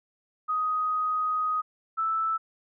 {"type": "tone pair in turn", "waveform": "sine", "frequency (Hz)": [1252, 1317.1], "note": ["D#6", "E6"], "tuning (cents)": [10, -2], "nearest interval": "minor second", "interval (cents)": 88, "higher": "second", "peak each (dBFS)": -24, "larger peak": "neither", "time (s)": [[0.48, 1.62], [1.97, 2.38]], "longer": "first", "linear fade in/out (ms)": 20, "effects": []}